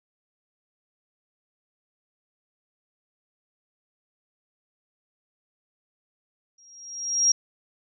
sine tone with exponential growth, 5630 Hz, F8, 13 cents sharp, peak -14 dBFS, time 6.58-7.32 s, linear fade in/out 5 ms, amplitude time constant 160 ms, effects none

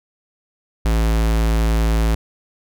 square tone, 55.3 Hz, A1, 9 cents sharp, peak -15 dBFS, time 0.85-2.15 s, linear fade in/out 5 ms, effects none

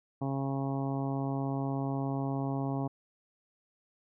harmonic tone, 136.6 Hz, C#3, 25 cents flat, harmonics 1 / 2 / 3 / 4 / 5 / 6 / 7 / 8, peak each -33 / -34 / -42 / -45 / -41 / -43 / -46 / -48 dBFS, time 0.21-2.88 s, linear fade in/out 10 ms, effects none

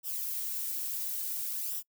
violet noise with flanger, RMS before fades -35 dBFS, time 0.03-1.83 s, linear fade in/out 50 ms, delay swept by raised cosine 0.45 to 4.55 ms, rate 0.58 Hz, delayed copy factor -0.7, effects noise-tail reverb RT60 0.1 s tail -25 dB re dry

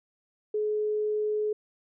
sine tone, 424.4 Hz, G#4, 38 cents sharp, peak -25 dBFS, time 0.54-1.53 s, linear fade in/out 5 ms, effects none

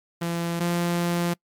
sawtooth tone pair in turn, 169.9 / 172.87 Hz, F3 / F3, -47 / -17 cents, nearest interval unison, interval 30 cents, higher second, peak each -21 / -18 dBFS, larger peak second, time 0.21-0.6 / 0.6-1.34 s, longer second, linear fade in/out 10 ms, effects noise-tail reverb RT60 0.1 s tail -26 dB re dry + MP3 96 kbps

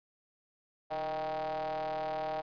square ring-modulated tone, 80.4 Hz, E2, 43 cents flat, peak -31 dBFS, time 0.9-2.42 s, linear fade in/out 20 ms, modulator 704 Hz, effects resampled to 11025 Hz

